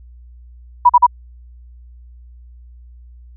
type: tone bursts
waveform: sine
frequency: 976 Hz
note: B5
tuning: 21 cents flat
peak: -4 dBFS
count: 3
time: 0.85-1.067 s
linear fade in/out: 10 ms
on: 45 ms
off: 41 ms
effects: added 60 Hz sine -38 dBFS peak until 3.36 s